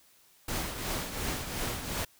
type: noise with tremolo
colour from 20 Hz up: pink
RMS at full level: -32 dBFS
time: 0.48-2.05 s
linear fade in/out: 5 ms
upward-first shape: triangle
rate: 2.8 Hz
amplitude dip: 60%
effects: white hiss -62 dBFS RMS until 2.19 s